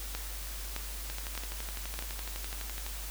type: two click trains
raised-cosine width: 0.2 ms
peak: -18 / -22 dBFS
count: 4 / 22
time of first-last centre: 0.15-1.99 / 1.1-2.865 s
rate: 1.63 / 11.9 Hz
effects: added 50 Hz sine -39 dBFS peak until 3.1 s + white hiss -43 dBFS RMS until 3.1 s